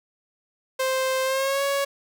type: tone with pitch glide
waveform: sawtooth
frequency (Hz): 523.3 to 557.6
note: C5 to C#5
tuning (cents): 0 to +10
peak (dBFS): -18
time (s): 0.79-1.85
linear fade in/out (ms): 10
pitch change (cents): +110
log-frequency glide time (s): 1.24-1.63
effects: none